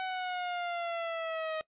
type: exponential sweep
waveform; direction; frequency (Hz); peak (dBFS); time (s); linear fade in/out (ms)
sawtooth; down; 754 to 627; -29; 0-1.61; 0
effects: noise-tail reverb RT60 0.1 s tail -21 dB re dry + resampled to 8000 Hz